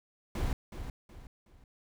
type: noise with echo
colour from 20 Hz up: brown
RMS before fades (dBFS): -31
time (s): 0.35-0.53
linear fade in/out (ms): 2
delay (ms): 370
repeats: 3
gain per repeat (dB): -9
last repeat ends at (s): 1.64
effects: none